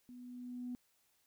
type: tone with level ramp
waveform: sine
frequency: 246.9 Hz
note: B3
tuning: in tune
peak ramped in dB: -50 to -38 dBFS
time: 0.09-0.75 s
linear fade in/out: 0 ms
effects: tanh soft clip ceiling -34 dBFS + white hiss -75 dBFS RMS until 1.26 s

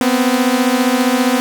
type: beating tone pair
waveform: sawtooth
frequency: 244.5 / 259.5 Hz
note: B3 / C4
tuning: -17 / -14 cents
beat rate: 15 Hz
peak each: -11 dBFS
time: 0.01-1.4 s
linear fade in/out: 0 ms
effects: none

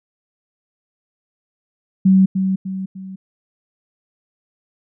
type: tone with echo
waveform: sine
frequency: 190.1 Hz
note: F#3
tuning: 47 cents sharp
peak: -8 dBFS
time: 2.05-2.26 s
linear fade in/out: 10 ms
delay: 300 ms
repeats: 3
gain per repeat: -7 dB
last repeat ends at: 3.16 s
effects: none

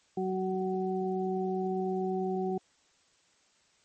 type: harmonic tone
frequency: 187.4 Hz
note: F#3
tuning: 22 cents sharp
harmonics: 1 / 2 / 4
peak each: -33 / -31 / -36 dBFS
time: 0.17-2.58 s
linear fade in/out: 5 ms
effects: white hiss -67 dBFS RMS until 3.84 s + MP3 32 kbps

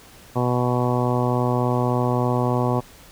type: harmonic tone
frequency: 123.47 Hz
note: B2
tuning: in tune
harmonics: 1 / 2 / 3 / 4 / 5 / 6 / 7 / 8 / 9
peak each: -22 / -25 / -27 / -28 / -29 / -30 / -30 / -31 / -32 dBFS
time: 0.35-2.81 s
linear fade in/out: 20 ms
effects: pink hiss -47 dBFS RMS until 3.11 s

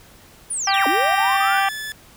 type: linear two-way sweep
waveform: sine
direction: down then up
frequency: 9956 to 261.6 to 1592 Hz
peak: -22 dBFS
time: 0.5-1.62 s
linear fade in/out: 10 ms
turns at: 0.87 s
type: harmonic tone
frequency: 392 Hz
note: G4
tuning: in tune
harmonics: 2 / 3 / 4 / 5 / 6 / 7 / 8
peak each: -19 / -23 / -25 / -27 / -29 / -30 / -31 dBFS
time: 0.67-1.69 s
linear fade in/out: 5 ms
type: tone with pitch glide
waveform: sawtooth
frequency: 1858 to 1733.6 Hz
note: A#6 to A6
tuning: -6 to -26 cents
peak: -24 dBFS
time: 0.74-1.92 s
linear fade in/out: 0 ms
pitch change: -120 cents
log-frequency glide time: 1.21-1.6 s
type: tone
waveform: 10% pulse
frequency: 4954 Hz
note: D#8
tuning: 8 cents flat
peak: -29 dBFS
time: 0.81-1.64 s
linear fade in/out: 0 ms
effects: pink hiss -48 dBFS RMS until 2.16 s

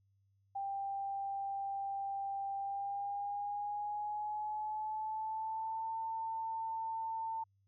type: tone with pitch glide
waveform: sine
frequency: 790 to 897 Hz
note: G5 to A5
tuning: +13 to +33 cents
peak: -36 dBFS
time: 0.55-7.44 s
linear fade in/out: 10 ms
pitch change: +220 cents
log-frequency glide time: 2.57-5.92 s
effects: added 98 Hz sine -70 dBFS peak until 7.67 s

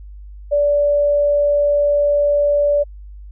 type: tone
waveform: sine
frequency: 580 Hz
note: D5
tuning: 22 cents flat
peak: -12 dBFS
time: 0.51-2.84 s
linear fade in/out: 20 ms
effects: added 50 Hz sine -33 dBFS peak until 3.31 s

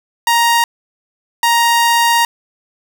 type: tone pair in turn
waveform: sawtooth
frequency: 936 / 936 Hz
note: A#5 / A#5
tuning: +7 / +7 cents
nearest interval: unison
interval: 0 cents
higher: neither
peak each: -6 dBFS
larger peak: neither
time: 0.27-0.64 / 1.43-2.25 s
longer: second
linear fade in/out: 2 ms
effects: none

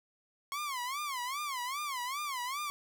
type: tone with vibrato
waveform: sawtooth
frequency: 1081 Hz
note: C#6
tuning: 44 cents flat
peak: -31 dBFS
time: 0.52-2.7 s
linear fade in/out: 0 ms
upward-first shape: sine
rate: 2.5 Hz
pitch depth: 190 cents each way
effects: none

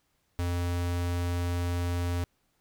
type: tone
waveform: square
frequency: 87.5 Hz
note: F2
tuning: 4 cents sharp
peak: -28 dBFS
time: 0.39-2.24 s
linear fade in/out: 0 ms
effects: pink hiss -73 dBFS RMS until 2.6 s

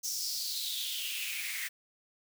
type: noise with high-pass filter sweep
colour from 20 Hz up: white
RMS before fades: -36 dBFS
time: 0.03-1.69 s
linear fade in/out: 20 ms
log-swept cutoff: 5900 to 1900 Hz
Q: 5.8
effects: none

